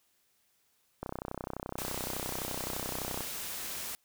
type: click train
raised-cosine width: 1 ms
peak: -22 dBFS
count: 70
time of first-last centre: 1.03-3.207 s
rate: 31.7 Hz
type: noise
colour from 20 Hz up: white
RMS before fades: -39 dBFS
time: 1.78-3.95 s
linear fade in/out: 0 ms
effects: white hiss -72 dBFS RMS until 4.04 s